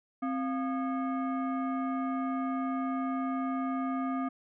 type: tone with frequency modulation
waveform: sine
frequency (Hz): 262.8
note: C4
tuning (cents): +8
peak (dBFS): -29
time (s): 0.22-4.29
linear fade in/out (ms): 10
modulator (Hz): 960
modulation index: 0.82
effects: none